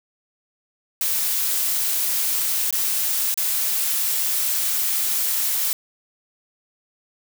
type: noise with dropouts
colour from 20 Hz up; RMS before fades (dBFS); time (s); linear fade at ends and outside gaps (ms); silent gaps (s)
blue; -22; 1.01-5.73; 1; 2.707-2.726 / 3.342-3.375
effects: none